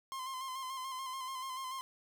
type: tone with vibrato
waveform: 45% pulse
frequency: 1046.5 Hz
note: C6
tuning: in tune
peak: -39 dBFS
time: 0.12-1.81 s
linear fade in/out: 0 ms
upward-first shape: square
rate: 6.9 Hz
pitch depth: 33 cents each way
effects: none